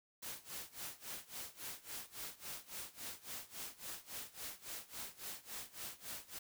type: noise with tremolo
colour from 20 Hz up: white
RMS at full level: -45 dBFS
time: 0.22-6.39 s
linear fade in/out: 10 ms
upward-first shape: sine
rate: 3.6 Hz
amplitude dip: 90%
effects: none